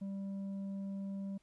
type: tone with tanh clipping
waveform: sine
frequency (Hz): 196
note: G3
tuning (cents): 0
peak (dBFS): -39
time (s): 0.01-1.38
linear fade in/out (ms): 10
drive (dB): 5
effects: pink hiss -75 dBFS RMS until 1.42 s + resampled to 24000 Hz